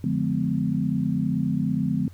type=chord; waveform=sine; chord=D diminished seventh; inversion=none; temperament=just; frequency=146.83 / 176.2 / 211.4 / 253.7 Hz; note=D3 / F3 / Ab3 / Cb4; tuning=0 / +16 / +31 / +47 cents; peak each=-27 dBFS; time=0.04-2.08 s; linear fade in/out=2 ms; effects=added 91 Hz sine -42 dBFS peak until 2.13 s + pink hiss -58 dBFS RMS until 2.13 s